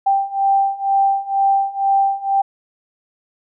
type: beating tone pair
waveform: sine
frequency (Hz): 785 / 787.1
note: G5 / G5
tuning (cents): +2 / +7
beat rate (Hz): 2.1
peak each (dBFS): -18 / -16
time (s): 0.06-2.42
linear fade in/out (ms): 10
effects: none